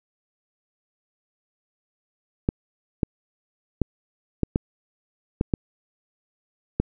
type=clicks; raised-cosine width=3 ms; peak=-7 dBFS; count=8; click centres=2.489 / 3.032 / 3.817 / 4.433 / 4.559 / 5.411 / 5.538 / 6.8 s; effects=none